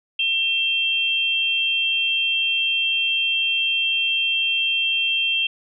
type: tone pair together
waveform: sine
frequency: 2698 / 3187 Hz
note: E7 / G7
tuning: +40 / +28 cents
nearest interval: minor third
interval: 288 cents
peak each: -21 dBFS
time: 0.19-5.47 s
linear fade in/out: 5 ms
effects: none